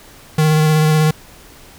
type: tone with vibrato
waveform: square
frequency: 155 Hz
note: D#3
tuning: 6 cents flat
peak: -11 dBFS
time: 0.38-1.11 s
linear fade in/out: 5 ms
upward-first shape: sine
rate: 16 Hz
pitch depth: 18 cents each way
effects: pink hiss -42 dBFS RMS until 1.78 s